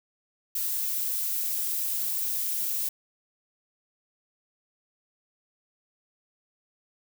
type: noise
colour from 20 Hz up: violet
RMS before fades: -29 dBFS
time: 0.55-2.89 s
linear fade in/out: 5 ms
effects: none